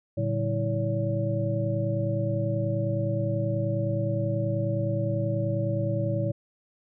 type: tone cluster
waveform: sine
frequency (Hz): 112.9 / 142.9 / 191.8 / 326.1 / 567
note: A2 / D3 / G3 / E4 / C#5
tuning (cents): +45 / -47 / -37 / -19 / +39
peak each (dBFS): -27 / -32 / -34 / -34 / -30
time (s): 0.17-6.32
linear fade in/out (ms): 10
effects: none